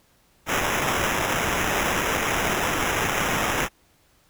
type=noise with sample-and-hold; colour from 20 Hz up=blue; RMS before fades=-24 dBFS; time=0.46-3.69 s; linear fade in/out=50 ms; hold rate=4410 Hz; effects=pink hiss -61 dBFS RMS until 4.29 s

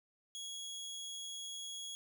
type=tone; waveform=25% pulse; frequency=3329 Hz; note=G#7; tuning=3 cents sharp; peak=-39 dBFS; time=0.35-1.95 s; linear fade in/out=0 ms; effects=none

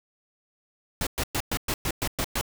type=noise bursts; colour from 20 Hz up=pink; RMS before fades=-27 dBFS; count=9; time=1.01-2.412 s; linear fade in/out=2 ms; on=58 ms; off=110 ms; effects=none

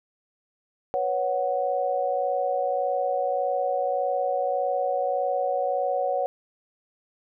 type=chord; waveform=sine; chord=B suspended second; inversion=none; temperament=just; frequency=493.9 / 555.6 / 740.8 Hz; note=B4 / C#5 / F#5; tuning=0 / +4 / +2 cents; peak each=-30 / -26 / -26 dBFS; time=0.94-6.26 s; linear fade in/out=0 ms; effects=none

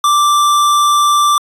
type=tone with hard clipping; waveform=sine; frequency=1174.7 Hz; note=D6; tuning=in tune; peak=-10 dBFS; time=0.04-1.38 s; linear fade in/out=2 ms; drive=18 dB; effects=resampled to 32000 Hz

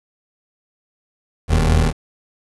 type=tone pair together; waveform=25% pulse; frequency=41.37 / 78.6 Hz; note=E1 / D#2; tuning=+7 / +18 cents; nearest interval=major seventh; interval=1111 cents; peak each=-12 dBFS; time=1.48-1.93 s; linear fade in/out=50 ms; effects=resampled to 24000 Hz + 7-bit

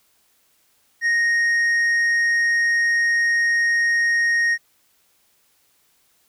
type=tone with tanh clipping; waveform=sine; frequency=1864.7 Hz; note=A#6; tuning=in tune; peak=-17 dBFS; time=1.01-4.58 s; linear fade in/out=50 ms; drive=5 dB; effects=white hiss -62 dBFS RMS until 6.28 s

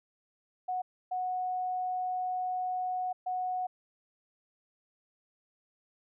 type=tone bursts at uneven times; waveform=sine; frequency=735 Hz; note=F#5; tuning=12 cents flat; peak=-30 dBFS; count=3; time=0.68-0.82 / 1.11-3.13 / 3.26-3.67 s; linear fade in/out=10 ms; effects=none

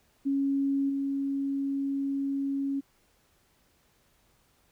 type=tone with level steps; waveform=sine; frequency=276.1 Hz; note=C#4; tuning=7 cents flat; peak=-24 / -27 dBFS; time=0.25-2.81 s; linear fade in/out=20 ms; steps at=0.89 s; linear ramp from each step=10 ms; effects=pink hiss -67 dBFS RMS until 4.71 s

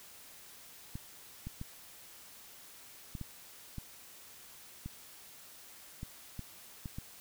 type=clicks; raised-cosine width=5 ms; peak=-28 dBFS; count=11; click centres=0.955 / 1.47 / 1.614 / 3.152 / 3.213 / 3.783 / 4.86 / 6.031 / 6.393 / 6.858 / 6.985 s; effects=white hiss -54 dBFS RMS until 7.2 s

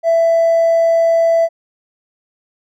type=tone with hard clipping; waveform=triangle; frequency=664 Hz; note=E5; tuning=12 cents sharp; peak=-9 dBFS; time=0.03-1.49 s; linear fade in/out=50 ms; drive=2 dB; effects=none

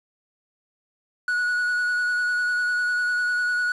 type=tone with vibrato; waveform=triangle; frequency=1464 Hz; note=F#6; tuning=19 cents flat; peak=-19 dBFS; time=1.28-3.72 s; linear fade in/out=2 ms; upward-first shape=sine; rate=10 Hz; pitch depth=15 cents each way; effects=resampled to 24000 Hz + 8-bit

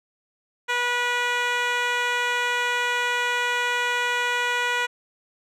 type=tone with band-pass filter; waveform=10% pulse; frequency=486.8 Hz; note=B4; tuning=25 cents flat; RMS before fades=-24 dBFS; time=0.68-4.87 s; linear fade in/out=20 ms; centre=1700 Hz; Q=0.61; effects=none

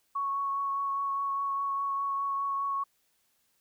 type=tone with vibrato; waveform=sine; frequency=1108.7 Hz; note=C#6; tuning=in tune; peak=-28 dBFS; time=0.15-2.84 s; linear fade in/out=10 ms; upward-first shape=triangle; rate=4.9 Hz; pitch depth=14 cents each way; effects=white hiss -72 dBFS RMS until 3.6 s

